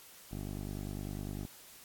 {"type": "tone with low-pass filter", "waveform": "10% pulse", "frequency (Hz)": 50, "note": "G1", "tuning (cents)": 35, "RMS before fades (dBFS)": -40, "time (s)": [0.31, 1.46], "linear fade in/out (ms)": 10, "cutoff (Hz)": 470, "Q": 0.74, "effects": ["white hiss -55 dBFS RMS until 1.84 s", "AAC 64 kbps"]}